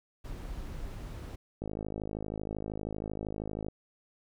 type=noise; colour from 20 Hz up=brown; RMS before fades=-40 dBFS; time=0.24-1.36 s; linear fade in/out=10 ms
type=click train; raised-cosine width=2 ms; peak=-23 dBFS; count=110; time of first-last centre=1.62-3.684 s; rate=52.8 Hz
effects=none